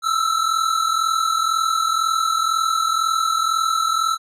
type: tone pair together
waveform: square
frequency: 1300 / 1342 Hz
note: E6 / E6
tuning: -24 / +31 cents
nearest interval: minor second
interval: 55 cents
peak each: -21 dBFS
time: 0.02-4.18 s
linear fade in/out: 50 ms
effects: low-pass 10000 Hz 12 dB/octave